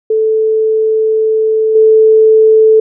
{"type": "tone with level steps", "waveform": "sine", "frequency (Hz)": 438.5, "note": "A4", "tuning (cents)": -6, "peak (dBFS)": [-8, -3], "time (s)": [0.1, 2.8], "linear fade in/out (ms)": 5, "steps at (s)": 1.75, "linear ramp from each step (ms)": 5, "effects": []}